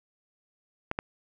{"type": "clicks", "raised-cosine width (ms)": 0.5, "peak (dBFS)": -14, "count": 2, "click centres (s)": [0.914, 0.989], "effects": []}